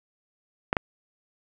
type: clicks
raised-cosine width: 0.5 ms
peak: -7 dBFS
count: 2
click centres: 0.729 / 0.768 s
effects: none